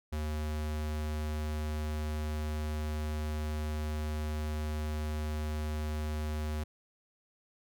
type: tone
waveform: square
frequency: 76.3 Hz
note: D#2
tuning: 33 cents flat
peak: -33 dBFS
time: 0.12-6.64 s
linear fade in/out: 10 ms
effects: none